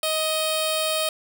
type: tone with notch filter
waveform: 10% pulse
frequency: 627 Hz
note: D#5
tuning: 13 cents sharp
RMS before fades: -24 dBFS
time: 0.03-1.09 s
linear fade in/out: 2 ms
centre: 1700 Hz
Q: 0.76
effects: none